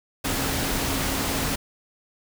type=tone in noise; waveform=sine; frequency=270 Hz; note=C#4; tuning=45 cents flat; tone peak=-33 dBFS; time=0.24-1.56 s; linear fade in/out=10 ms; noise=pink; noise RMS=-26 dBFS; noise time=0.24-1.56 s; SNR=-10 dB; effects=none